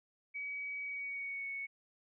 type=tone with pitch glide; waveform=sine; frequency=2270 to 2216 Hz; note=C#7 to C#7; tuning=+41 to -1 cents; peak=-38 dBFS; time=0.34-1.67 s; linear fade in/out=20 ms; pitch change=-42 cents; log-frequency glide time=0.82-1.48 s; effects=none